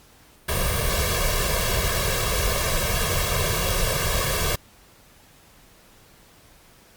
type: noise with comb filter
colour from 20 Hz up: pink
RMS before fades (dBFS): -23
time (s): 0.48-4.56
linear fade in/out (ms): 10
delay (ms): 1.8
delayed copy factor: +1
effects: pink hiss -53 dBFS RMS until 6.96 s + Opus 48 kbps